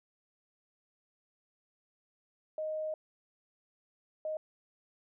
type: tone bursts at uneven times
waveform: sine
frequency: 622.3 Hz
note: D#5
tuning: in tune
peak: -33 dBFS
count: 2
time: 2.58-2.94 / 4.25-4.37 s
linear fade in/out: 2 ms
effects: none